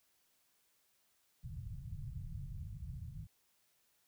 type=low-pass noise; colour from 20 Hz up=white; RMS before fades=-45 dBFS; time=1.43-3.27 s; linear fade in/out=20 ms; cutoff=150 Hz; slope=48 dB/octave; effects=white hiss -75 dBFS RMS until 4.07 s